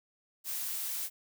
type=noise; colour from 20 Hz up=blue; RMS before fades=-36 dBFS; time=0.44-1.1 s; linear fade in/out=50 ms; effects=none